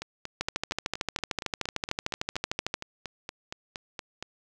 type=two click trains; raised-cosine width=0.2 ms; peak=-18 / -11 dBFS; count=19 / 32; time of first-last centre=0.02-4.226 / 0.41-2.741 s; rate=4.28 / 13.3 Hz; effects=none